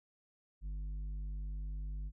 sine tone with tanh clipping, 49.94 Hz, G1, 33 cents sharp, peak -39 dBFS, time 0.61-2.12 s, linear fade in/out 50 ms, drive 7 dB, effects none

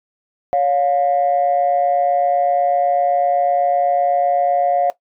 sine tone pair together, 561 / 708.9 Hz, C#5 / F5, +21 / +26 cents, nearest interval major third, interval 405 cents, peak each -17 / -14 dBFS, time 0.53-4.9 s, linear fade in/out 0 ms, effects noise-tail reverb RT60 0.1 s tail -17 dB re dry + tanh soft clip ceiling -8 dBFS

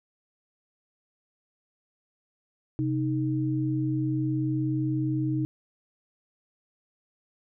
sine tone pair together, 130.59 / 311.1 Hz, C3 / D#4, -3 / 0 cents, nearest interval octave + minor third, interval 1503 cents, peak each -27 dBFS, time 2.79-5.45 s, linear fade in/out 0 ms, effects none

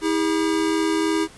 square tone pair together, 322 / 405.1 Hz, E4 / G#4, -41 / -43 cents, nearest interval major third, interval 398 cents, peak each -21 / -25 dBFS, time 0.01-1.28 s, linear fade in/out 50 ms, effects pink hiss -46 dBFS RMS until 1.37 s + resampled to 24000 Hz

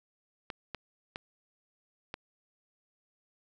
clicks, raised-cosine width 0.3 ms, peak -21 dBFS, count 4, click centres 0.502 / 0.747 / 1.159 / 2.141 s, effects none

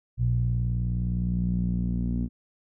sawtooth tone with low-pass filter sweep, 59.6 Hz, A#1, 39 cents sharp, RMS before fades -26 dBFS, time 0.17-2.29 s, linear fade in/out 50 ms, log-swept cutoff 120 to 230 Hz, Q 4.8, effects none

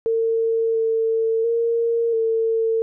sine tone with pitch steps, 453.4 / 449.5 / 463.6 / 450.2 Hz, A#4 / A4 / A#4 / A4, -48 / +37 / -10 / +40 cents, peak -17 dBFS, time 0.06-2.82 s, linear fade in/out 0 ms, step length 690 ms, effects none

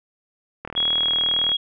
click train, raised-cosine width 0.5 ms, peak -16 dBFS, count 35, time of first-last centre 0.65-1.517 s, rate 39.2 Hz
sine tone with pitch glide, 3322 to 3303 Hz, G#7 to G#7, 0 to -10 cents, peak -18 dBFS, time 0.76-1.57 s, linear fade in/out 10 ms, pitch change -10 cents, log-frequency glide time 0.86-1.17 s
effects none

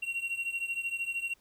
triangle beating tone pair, 2742 / 2755 Hz, F7 / F7, -32 / -24 cents, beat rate 13 Hz, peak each -32 / -35 dBFS, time 0.02-1.34 s, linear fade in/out 10 ms, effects pink hiss -67 dBFS RMS until 1.4 s

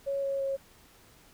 sine tone with pitch steps, 554.4 / 549.6 / 544.9 Hz, C#5 / C#5 / C#5, 0 / -15 / -30 cents, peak -28 dBFS, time 0.06-0.57 s, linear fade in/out 20 ms, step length 170 ms, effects pink hiss -58 dBFS RMS until 1.33 s

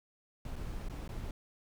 brown noise with dropouts, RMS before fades -40 dBFS, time 0.45-1.31 s, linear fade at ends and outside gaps 2 ms, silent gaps 0.558-0.562 / 0.886-0.897 / 1.078-1.09 s, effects none

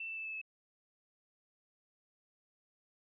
sine tone with pitch steps, 2673 / 2655 / 2636 / 2618 / 2600 Hz, E7 / E7 / E7 / E7 / E7, +23 / +12 / -1 / -13 / -24 cents, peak -39 dBFS, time 0-0.415 s, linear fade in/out 5 ms, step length 83 ms, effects none

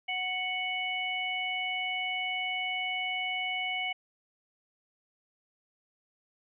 harmonic tone, 740 Hz, F#5, in tune, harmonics 1 / 3 / 4, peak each -37 / -32 / -36 dBFS, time 0.08-3.93 s, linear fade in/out 10 ms, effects none

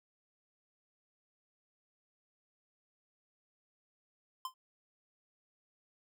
square tone with exponential decay, 1037 Hz, C6, 16 cents flat, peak -34 dBFS, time 4.45-4.54 s, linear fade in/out 2 ms, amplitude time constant 19 ms, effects none

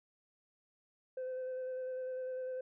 sine tone with vibrato, 513 Hz, C5, 34 cents flat, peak -35 dBFS, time 1.17-2.61 s, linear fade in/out 5 ms, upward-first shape square, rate 10 Hz, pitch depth 12 cents each way, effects tanh soft clip ceiling -36 dBFS

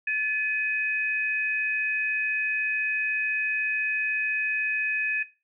sine tone pair together, 1730 / 2516 Hz, A6 / D#7, -30 / +19 cents, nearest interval tritone, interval 649 cents, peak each -27 / -26 dBFS, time 0.07-5.23 s, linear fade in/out 5 ms, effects noise-tail reverb RT60 0.3 s tail -17 dB re dry

